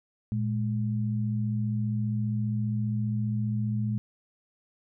sine tone pair together, 115.03 / 210 Hz, A#2 / G#3, -23 / +19 cents, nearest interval minor seventh, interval 1042 cents, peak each -27 / -30 dBFS, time 0.32-3.98 s, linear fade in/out 0 ms, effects none

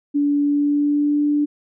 sine tone with pitch glide, 288.3 to 293.5 Hz, D4 to D4, -32 to -1 cents, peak -15 dBFS, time 0.14-1.46 s, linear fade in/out 20 ms, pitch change +31 cents, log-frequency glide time 0.41-1.22 s, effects none

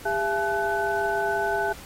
sine tone cluster, 402.3 / 675 / 858 / 1501 Hz, G4 / E5 / A5 / F#6, +45 / +41 / -44 / +24 cents, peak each -28 dBFS, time 0.05-1.73 s, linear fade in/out 10 ms, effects pink hiss -44 dBFS RMS until 1.85 s + AAC 48 kbps

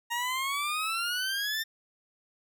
20% pulse exponential sweep, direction up, 932.3 to 1809 Hz, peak -24 dBFS, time 0.1-1.64 s, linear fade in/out 20 ms, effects none

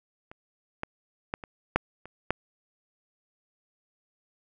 clicks, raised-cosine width 0.5 ms, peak -29 / -16 / -14 / -25 / -6 / -28 / -9 dBFS, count 7, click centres 0.315 / 0.834 / 1.339 / 1.438 / 1.76 / 2.056 / 2.306 s, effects none

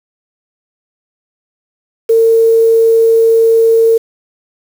sine tone with quantisation, 453.6 Hz, A#4, 47 cents flat, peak -5 dBFS, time 2.09-3.98 s, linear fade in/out 10 ms, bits 5, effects none

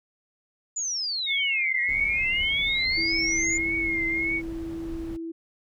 sine exponential two-way sweep, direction down then up, 7070 to 1895 to 7070 Hz, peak -26 dBFS, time 0.76-3.58 s, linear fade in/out 10 ms, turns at 1.81 s
sine tone with vibrato, 2152 Hz, C7, 48 cents sharp, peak -24 dBFS, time 1.26-4.42 s, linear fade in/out 50 ms, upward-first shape triangle, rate 1.7 Hz, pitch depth 73 cents each way
brown noise, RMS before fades -39 dBFS, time 1.88-5.17 s, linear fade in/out 10 ms
sine tone, 329.6 Hz, E4, in tune, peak -31 dBFS, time 2.97-5.32 s, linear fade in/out 10 ms
effects none

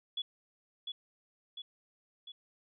sine tone with echo, 3400 Hz, G#7, 40 cents sharp, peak -33 dBFS, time 0.17-0.22 s, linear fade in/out 5 ms, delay 700 ms, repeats 3, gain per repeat -4 dB, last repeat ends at 2.32 s, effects none

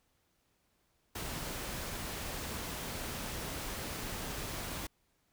pink noise, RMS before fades -40 dBFS, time 1.15-4.87 s, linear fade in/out 5 ms, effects pink hiss -75 dBFS RMS until 5.32 s

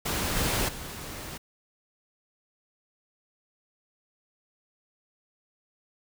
pink noise with level steps, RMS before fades -29 / -27 / -39 dBFS, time 0.05-1.38 s, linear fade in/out 10 ms, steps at 0.36 / 0.68 s, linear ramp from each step 10 ms, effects none

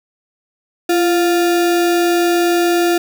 sine tone with sample-and-hold, 343.6 Hz, F4, 28 cents flat, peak -11 dBFS, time 0.89-2.98 s, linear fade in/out 5 ms, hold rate 1050 Hz, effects none

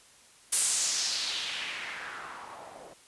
blue noise with low-pass filter sweep, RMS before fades -33 dBFS, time 0.52-2.94 s, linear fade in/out 10 ms, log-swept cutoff 10000 to 570 Hz, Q 2.2, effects white hiss -57 dBFS RMS until 3.07 s + resampled to 24000 Hz

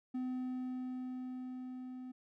triangle tone with level ramp, 254.3 Hz, C4, 49 cents flat, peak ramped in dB -33 to -42 dBFS, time 0.14-2.12 s, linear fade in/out 10 ms, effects none

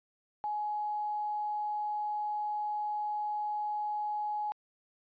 sine tone with quantisation, 840 Hz, G#5, 19 cents sharp, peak -31 dBFS, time 0.44-4.52 s, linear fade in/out 0 ms, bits 10, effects resampled to 11025 Hz

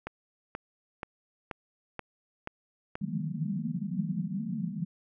click train, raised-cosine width 0.5 ms, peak -20 dBFS, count 7, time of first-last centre 0.07-2.955 s, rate 2.08 Hz
pink band-pass noise, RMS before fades -33 dBFS, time 3.01-4.85 s, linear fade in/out 5 ms, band 150 to 230 Hz, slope 96 dB/octave
effects none

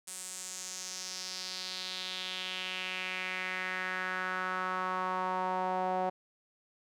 sawtooth tone with band-pass filter sweep, 185 Hz, F#3, in tune, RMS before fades -36 dBFS, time 0.07-6.1 s, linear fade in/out 10 ms, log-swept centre 8600 to 710 Hz, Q 3.1, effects none

